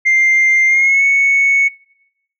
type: tone with pitch glide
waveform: sine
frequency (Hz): 2098 to 2214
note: C7 to C#7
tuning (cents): +4 to -3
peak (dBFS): -7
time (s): 0.05-1.69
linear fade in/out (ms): 20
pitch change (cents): +93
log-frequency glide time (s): 0.66-1.04
effects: noise-tail reverb RT60 0.9 s tail -25 dB re dry + tanh soft clip ceiling -6 dBFS